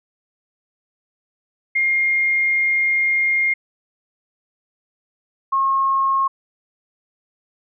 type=tone pair in turn; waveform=sine; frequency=2125 / 1081.7 Hz; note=C7 / C#6; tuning=+26 / -43 cents; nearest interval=octave; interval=1169 cents; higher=first; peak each=-15 dBFS; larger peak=neither; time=1.75-3.54 / 5.52-6.28 s; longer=first; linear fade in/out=10 ms; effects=none